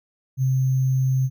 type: tone with sample-and-hold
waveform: sine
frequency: 130.81 Hz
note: C3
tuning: in tune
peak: -17 dBFS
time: 0.37-1.3 s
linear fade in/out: 50 ms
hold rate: 6300 Hz
effects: none